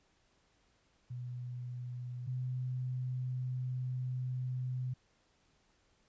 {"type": "tone pair in turn", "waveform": "sine", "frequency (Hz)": [123.47, 127.01], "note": ["B2", "B2"], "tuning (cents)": [0, 49], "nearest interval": "unison", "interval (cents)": 49, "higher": "second", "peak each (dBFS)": [-39, -34], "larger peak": "second", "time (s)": [[1.1, 2.27], [2.27, 4.94]], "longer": "second", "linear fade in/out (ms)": 10, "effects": ["pink hiss -72 dBFS RMS until 6.08 s", "resampled to 16000 Hz"]}